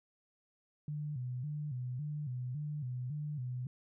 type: tone with vibrato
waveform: sine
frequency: 136.7 Hz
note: C#3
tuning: 24 cents flat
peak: -36 dBFS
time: 0.88-3.67 s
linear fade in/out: 2 ms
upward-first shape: square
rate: 1.8 Hz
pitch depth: 150 cents each way
effects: none